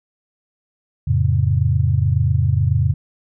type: chord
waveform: sine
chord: F augmented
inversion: none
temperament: just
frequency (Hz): 87.31 / 109.13 / 136.42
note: F2 / A2 / C#3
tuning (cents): 0 / -14 / -27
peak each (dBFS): -18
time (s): 1.07-2.94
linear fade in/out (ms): 10
effects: none